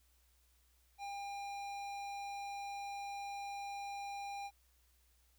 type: tone with notch filter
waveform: square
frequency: 802 Hz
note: G5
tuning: 39 cents sharp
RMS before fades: -44 dBFS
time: 0.98-4.51 s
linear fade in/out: 50 ms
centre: 12000 Hz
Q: 0.57
effects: added 61 Hz sine -70 dBFS peak until 5.38 s + white hiss -74 dBFS RMS until 5.38 s